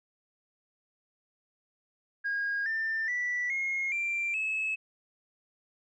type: tone with pitch steps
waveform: sine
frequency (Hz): 1632 / 1790 / 1963.3 / 2153 / 2362 / 2591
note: G#6 / A6 / B6 / C7 / D7 / E7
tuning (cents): -31 / +29 / -11 / +49 / +9 / -30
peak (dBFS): -27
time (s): 2.24-4.76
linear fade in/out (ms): 20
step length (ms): 420
effects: tanh soft clip ceiling -25 dBFS